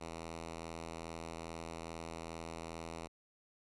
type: tone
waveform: 5% pulse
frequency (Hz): 82.41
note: E2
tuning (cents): 0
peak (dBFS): -32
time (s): 0-3.08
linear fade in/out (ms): 20
effects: resampled to 24000 Hz